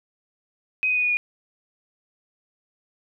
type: tone with pitch steps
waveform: sine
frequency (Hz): 2517 / 2498 / 2479 / 2461 / 2443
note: D#7 / D#7 / D#7 / D#7 / D#7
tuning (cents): +19 / +6 / -7 / -20 / -32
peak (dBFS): -19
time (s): 0.83-1.17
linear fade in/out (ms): 0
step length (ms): 68
effects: none